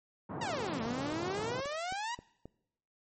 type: band-pass noise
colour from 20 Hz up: pink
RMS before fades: -40 dBFS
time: 0.29-1.61 s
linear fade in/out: 10 ms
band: 110 to 1200 Hz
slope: 24 dB/octave
type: exponential two-way sweep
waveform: sawtooth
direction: down then up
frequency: 983 to 219.5 to 983 Hz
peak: -31 dBFS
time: 0.41-2.15 s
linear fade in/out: 5 ms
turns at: 0.82 s
type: click train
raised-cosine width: 2 ms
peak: -32 dBFS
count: 7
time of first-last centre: 0.86-2.456 s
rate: 3.76 Hz
effects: noise-tail reverb RT60 0.8 s tail -22 dB re dry + MP3 32 kbps